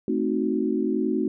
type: chord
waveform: sine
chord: A diminished seventh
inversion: none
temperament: equal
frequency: 220 / 261.6 / 311.1 / 370 Hz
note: A3 / C4 / Eb4 / Gb4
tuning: 0 / 0 / 0 / 0 cents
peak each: -27 dBFS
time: 0.08-1.28 s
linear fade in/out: 2 ms
effects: none